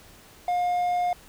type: tone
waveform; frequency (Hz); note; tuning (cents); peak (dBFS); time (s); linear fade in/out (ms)
triangle; 712; F5; +33; -20; 0.48-1.13; 2
effects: pink hiss -51 dBFS RMS until 1.28 s